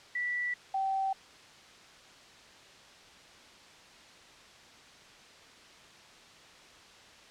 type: tone pair in turn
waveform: sine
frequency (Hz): 1959 / 773.4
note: B6 / G5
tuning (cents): -15 / -24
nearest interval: octave + major third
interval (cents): 1609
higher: first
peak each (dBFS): -30 / -28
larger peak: second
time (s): 0.15-0.54 / 0.74-1.13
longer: neither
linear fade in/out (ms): 5
effects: white hiss -54 dBFS RMS until 7.3 s + low-pass 5000 Hz 12 dB/octave